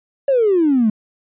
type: exponential sweep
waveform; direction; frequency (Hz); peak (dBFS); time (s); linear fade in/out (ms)
triangle; down; 570 to 207.7; -8; 0.28-0.9; 5
effects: tanh soft clip ceiling -9 dBFS + resampled to 8000 Hz